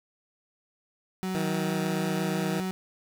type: tone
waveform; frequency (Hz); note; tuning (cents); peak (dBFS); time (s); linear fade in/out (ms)
35% pulse; 187.1; F#3; +20; -27; 1.23-2.71; 0
type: tone with vibrato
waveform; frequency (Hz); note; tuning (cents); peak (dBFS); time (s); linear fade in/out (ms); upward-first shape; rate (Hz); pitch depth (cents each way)
15% pulse; 158.6; D#3; +33; -23; 1.35-2.6; 0; sine; 6; 15
effects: none